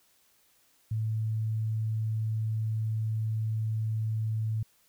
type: tone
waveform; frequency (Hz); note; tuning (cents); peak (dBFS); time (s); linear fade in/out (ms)
sine; 110; A2; 0; -27; 0.91-4.63; 5
effects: white hiss -66 dBFS RMS until 4.88 s